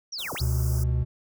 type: linear two-way sweep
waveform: sine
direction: down then up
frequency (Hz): 5920 to 48.73 to 5920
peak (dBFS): -31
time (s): 0.12-0.42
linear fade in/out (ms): 10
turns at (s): 0.34
type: band-stop noise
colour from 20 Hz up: white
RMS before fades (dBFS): -39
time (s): 0.18-0.84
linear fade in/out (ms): 10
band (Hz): 1500 to 4900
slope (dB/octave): 96
type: tone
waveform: triangle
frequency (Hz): 123.47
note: B2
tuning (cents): 0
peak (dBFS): -23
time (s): 0.4-1.05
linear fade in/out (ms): 20
type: tone with vibrato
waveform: triangle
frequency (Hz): 70.5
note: C#2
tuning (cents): +30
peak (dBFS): -22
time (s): 0.4-1.04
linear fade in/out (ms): 20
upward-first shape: sine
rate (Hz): 3.1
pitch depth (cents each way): 14
effects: none